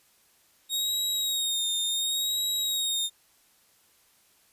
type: tone with vibrato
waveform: sawtooth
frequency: 3741 Hz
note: A#7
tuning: 5 cents sharp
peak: -23 dBFS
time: 0.69-3.1 s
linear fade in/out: 50 ms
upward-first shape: sine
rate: 0.7 Hz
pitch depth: 46 cents each way
effects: white hiss -63 dBFS RMS until 4.52 s + resampled to 32000 Hz